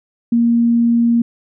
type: tone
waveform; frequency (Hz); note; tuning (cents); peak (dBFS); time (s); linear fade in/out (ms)
sine; 234.4; A#3; +10; -10; 0.32-1.22; 5
effects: none